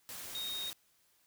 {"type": "tone in noise", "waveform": "sine", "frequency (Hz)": 3729, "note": "A#7", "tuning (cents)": 0, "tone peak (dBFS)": -37, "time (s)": [0.35, 0.7], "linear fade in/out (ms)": 0, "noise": "white", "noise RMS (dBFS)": -45, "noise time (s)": [0.09, 0.73], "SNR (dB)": 5, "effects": ["white hiss -71 dBFS RMS until 1.26 s"]}